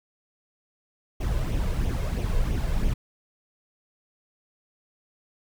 brown noise with flanger, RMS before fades -25 dBFS, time 1.2-2.94 s, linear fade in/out 10 ms, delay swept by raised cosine 0.32 to 1.92 ms, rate 3 Hz, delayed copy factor +0.55, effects none

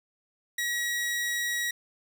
sawtooth tone, 1912 Hz, A#6, 43 cents sharp, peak -24 dBFS, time 0.58-1.71 s, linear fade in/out 5 ms, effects none

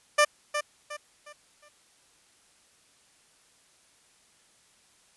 15% pulse tone with echo, 594 Hz, D5, 20 cents sharp, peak -11 dBFS, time 0.18-0.25 s, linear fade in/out 10 ms, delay 360 ms, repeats 4, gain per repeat -9 dB, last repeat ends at 1.69 s, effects white hiss -62 dBFS RMS until 5.16 s + resampled to 24000 Hz

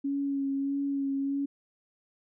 sine tone with vibrato, 277.2 Hz, C#4, in tune, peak -27 dBFS, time 0.04-1.46 s, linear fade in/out 10 ms, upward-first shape sine, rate 1.6 Hz, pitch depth 20 cents each way, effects none

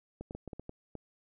clicks, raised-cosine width 2 ms, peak -28 dBFS, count 8, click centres 0.21 / 0.309 / 0.35 / 0.477 / 0.532 / 0.596 / 0.694 / 0.953 s, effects none

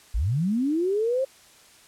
sine linear sweep, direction up, 41 to 544 Hz, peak -21 dBFS, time 0.14-1.25 s, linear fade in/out 10 ms, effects white hiss -53 dBFS RMS until 1.87 s + low-pass 10000 Hz 12 dB/octave

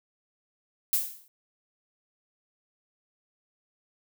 violet noise with exponential decay, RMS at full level -22 dBFS, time 0.93-1.28 s, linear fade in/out 1 ms, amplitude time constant 75 ms, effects none

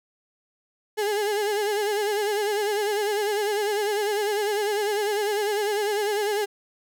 35% pulse tone with vibrato, 415.3 Hz, G#4, in tune, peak -21 dBFS, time 0.97-6.46 s, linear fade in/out 20 ms, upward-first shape sine, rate 10 Hz, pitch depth 67 cents each way, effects none

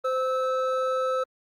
triangle tone pair together, 517.5 / 1304 Hz, C5 / E6, -19 / -19 cents, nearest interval octave + major third, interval 1600 cents, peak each -23 / -26 dBFS, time 0.04-1.24 s, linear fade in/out 10 ms, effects Opus 24 kbps

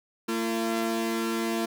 sawtooth tone pair together, 226.8 / 340.7 Hz, A#3 / F4, -47 / -43 cents, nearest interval perfect fifth, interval 704 cents, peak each -25 dBFS, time 0.28-1.66 s, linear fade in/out 10 ms, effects none

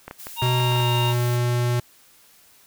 clicks, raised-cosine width 0.5 ms, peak -19 dBFS, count 9, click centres 0.08 / 0.111 / 0.269 / 0.419 / 0.463 / 0.601 / 0.72 / 0.761 / 0.802 s
blue noise, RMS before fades -39 dBFS, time 0.18-1.38 s, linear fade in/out 20 ms
harmonic tone, 932.3 Hz, A#5, in tune, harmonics 1 / 3 / 4, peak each -26 / -28 / -32 dBFS, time 0.36-1.15 s, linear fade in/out 50 ms
square tone with pitch glide, 124.6 to 121.47 Hz, B2 to B2, +16 to -28 cents, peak -20 dBFS, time 0.42-1.8 s, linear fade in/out 5 ms, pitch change -44 cents, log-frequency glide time 0.55-0.92 s
effects white hiss -54 dBFS RMS until 2.66 s

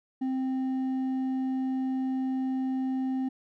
sine tone with hard clipping, 261.6 Hz, C4, in tune, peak -28 dBFS, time 0.21-3.29 s, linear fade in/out 10 ms, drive 4 dB, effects none

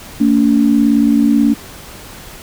sine tone pair together, 226.2 / 284.6 Hz, A3 / C#4, +48 / +46 cents, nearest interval major third, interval 398 cents, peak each -11 dBFS, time 0.2-1.54 s, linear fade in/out 10 ms, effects pink hiss -34 dBFS RMS until 2.42 s

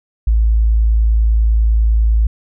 sine tone, 55 Hz, A1, in tune, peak -9 dBFS, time 0.27-2.27 s, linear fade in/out 5 ms, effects none

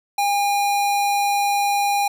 square tone, 810 Hz, G#5, 43 cents flat, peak -18 dBFS, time 0.18-2.08 s, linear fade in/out 5 ms, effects none

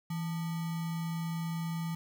sine tone with sample-and-hold, 165 Hz, E3, 2 cents sharp, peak -32 dBFS, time 0.1-1.95 s, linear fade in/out 5 ms, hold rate 1050 Hz, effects none

